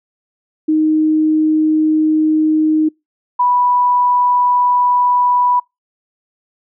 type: tone pair in turn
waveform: sine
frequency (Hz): 311.1 / 984.3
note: D#4 / B5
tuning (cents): 0 / -6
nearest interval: octave + minor sixth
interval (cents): 1994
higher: second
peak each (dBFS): -10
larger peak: neither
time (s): 0.68-2.89 / 3.39-5.6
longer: neither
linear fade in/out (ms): 10
effects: noise-tail reverb RT60 0.2 s tail -26 dB re dry